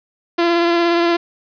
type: tone with vibrato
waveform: sawtooth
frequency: 341.5 Hz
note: F4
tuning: 39 cents flat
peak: -9 dBFS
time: 0.38-1.17 s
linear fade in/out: 10 ms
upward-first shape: triangle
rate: 17 Hz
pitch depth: 20 cents each way
effects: resampled to 11025 Hz + 7-bit